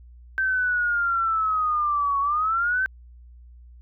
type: linear two-way sweep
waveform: sine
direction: down then up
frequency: 1557 to 1108.7 to 1557 Hz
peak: -20 dBFS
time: 0.38-2.86 s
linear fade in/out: 0 ms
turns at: 2.2 s
effects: added 60 Hz sine -44 dBFS peak until 3.81 s